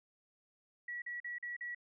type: tone bursts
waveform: sine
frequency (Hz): 1931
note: B6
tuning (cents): -39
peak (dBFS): -39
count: 5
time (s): 0.88-1.748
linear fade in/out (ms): 5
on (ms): 140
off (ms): 42
effects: none